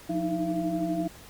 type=tone cluster; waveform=sine; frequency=176.3 / 306 / 318.1 / 677 Hz; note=F3 / D#4 / D#4 / E5; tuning=+17 / -29 / +38 / +46 cents; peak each=-32 / -34 / -29 / -32 dBFS; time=0.09-1.08 s; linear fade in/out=10 ms; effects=pink hiss -49 dBFS RMS until 1.29 s + Opus 48 kbps